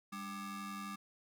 40% pulse ring-modulated tone, 493.9 Hz, B4, in tune, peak -38 dBFS, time 0.12-0.96 s, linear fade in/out 10 ms, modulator 695 Hz, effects none

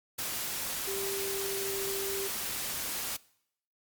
sine tone in noise, 392.2 Hz, G4, 1 cent sharp, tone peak -35 dBFS, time 0.87-2.28 s, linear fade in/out 10 ms, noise white, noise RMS -35 dBFS, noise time 0.18-3.17 s, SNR -3 dB, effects noise-tail reverb RT60 0.7 s tail -22 dB re dry + Opus 48 kbps

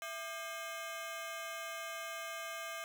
20% pulse ring-modulated tone, 934 Hz, A#5, 3 cents sharp, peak -33 dBFS, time 0.02-2.84 s, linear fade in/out 0 ms, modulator 270 Hz, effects none

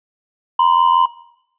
triangle ring-modulated tone, 987.8 Hz, B5, in tune, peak -5 dBFS, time 0.59-1.06 s, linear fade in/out 5 ms, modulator 42.9 Hz, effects noise-tail reverb RT60 0.8 s tail -19 dB re dry + resampled to 8000 Hz

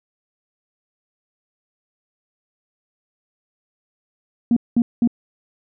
sine tone bursts, 236.1 Hz, A#3, 22 cents sharp, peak -11 dBFS, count 3, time 4.51-5.075 s, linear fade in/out 2 ms, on 55 ms, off 200 ms, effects tanh soft clip ceiling -8 dBFS

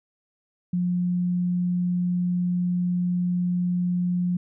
sine tone, 178 Hz, F3, 33 cents sharp, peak -21 dBFS, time 0.73-4.37 s, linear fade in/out 5 ms, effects none

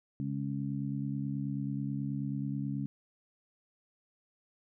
harmonic tone, 69.3 Hz, C#2, in tune, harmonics 2 / 3 / 4, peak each -35 / -37 / -38 dBFS, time 0.2-2.86 s, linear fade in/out 0 ms, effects none

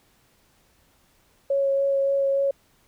sine tone with vibrato, 551 Hz, C#5, 11 cents flat, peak -19 dBFS, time 1.5-2.51 s, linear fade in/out 5 ms, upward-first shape sine, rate 3.5 Hz, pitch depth 10 cents each way, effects pink hiss -62 dBFS RMS until 2.87 s

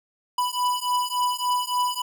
square beating tone pair, 987.8 / 991.3 Hz, B5 / B5, 0 / +6 cents, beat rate 3.5 Hz, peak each -26 dBFS, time 0.38-2.02 s, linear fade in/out 5 ms, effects none

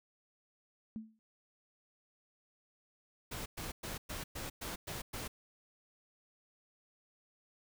sine tone with exponential decay, 220 Hz, A3, in tune, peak -36 dBFS, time 0.96-1.19 s, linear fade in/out 0 ms, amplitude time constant 49 ms
pink noise bursts, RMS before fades -42 dBFS, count 8, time 3.31-5.28 s, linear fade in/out 10 ms, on 150 ms, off 110 ms
effects none

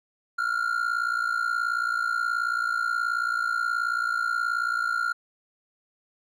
triangle ring-modulated tone, 1400 Hz, F6, 4 cents sharp, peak -19 dBFS, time 0.38-5.13 s, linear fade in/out 10 ms, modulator 29.3 Hz, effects none

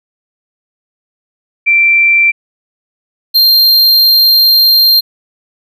sine / square tone pair in turn, 2349 / 4185 Hz, D7 / C8, 0 / 0 cents, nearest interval minor seventh, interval 1000 cents, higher second, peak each -5 dBFS, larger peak neither, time 1.66-2.32 / 3.34-5.01 s, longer second, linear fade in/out 20 ms, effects none

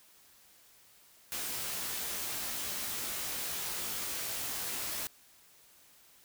white noise with comb filter, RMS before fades -37 dBFS, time 1.32-5.07 s, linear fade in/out 0 ms, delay 17 ms, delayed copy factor +0.6, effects white hiss -61 dBFS RMS until 6.24 s

